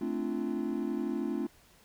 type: chord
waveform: triangle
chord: D minor seventh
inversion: second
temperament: equal with one note detuned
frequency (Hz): 220 / 261.6 / 293.7 / 343.4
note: A3 / C4 / D4 / F4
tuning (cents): 0 / 0 / 0 / -29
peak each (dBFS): -34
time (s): 0.01-1.47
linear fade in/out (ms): 5
effects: pink hiss -61 dBFS RMS until 1.84 s